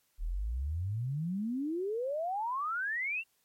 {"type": "exponential sweep", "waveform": "sine", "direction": "up", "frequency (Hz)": [36.46, 2794], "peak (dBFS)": -31, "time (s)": [0.18, 3.24], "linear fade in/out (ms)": 50, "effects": ["white hiss -73 dBFS RMS until 3.44 s", "MP3 64 kbps"]}